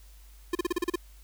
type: tone bursts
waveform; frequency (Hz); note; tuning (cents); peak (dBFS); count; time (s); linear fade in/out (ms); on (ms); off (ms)
square; 350; F4; +4; -25; 8; 0.53-0.958; 5; 22; 36
effects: added 50 Hz sine -49 dBFS peak until 1.23 s + white hiss -60 dBFS RMS until 1.23 s